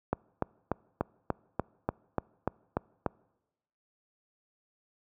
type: click train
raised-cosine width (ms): 1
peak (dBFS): -13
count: 11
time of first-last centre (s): 0.13-3.063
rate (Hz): 3.41
effects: noise-tail reverb RT60 1.0 s tail -26 dB re dry + high-pass 60 Hz 12 dB/octave